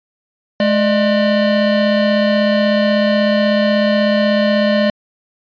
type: tone pair together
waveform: square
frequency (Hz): 211.8 / 599.1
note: G#3 / D5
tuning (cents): +34 / +34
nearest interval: octave + tritone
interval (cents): 1800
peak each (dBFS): -15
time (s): 0.6-4.9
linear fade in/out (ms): 2
effects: resampled to 11025 Hz